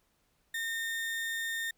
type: tone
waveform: 35% pulse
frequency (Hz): 1826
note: A#6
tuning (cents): -36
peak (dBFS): -31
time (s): 0.54-1.71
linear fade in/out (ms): 5
effects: pink hiss -73 dBFS RMS until 1.77 s